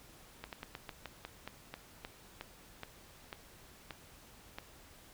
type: slowing click train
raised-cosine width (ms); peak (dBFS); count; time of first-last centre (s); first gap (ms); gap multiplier
0.3; -26; 15; 0.44-4.585; 88; 1.17
effects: pink hiss -58 dBFS RMS until 5.13 s